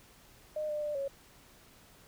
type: tone with pitch steps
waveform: sine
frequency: 611 / 599 / 595 / 552 Hz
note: D#5 / D5 / D5 / C#5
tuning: -32 / +34 / +22 / -7 cents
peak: -32 dBFS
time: 0.56-1.08 s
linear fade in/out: 5 ms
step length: 130 ms
effects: pink hiss -59 dBFS RMS until 2.07 s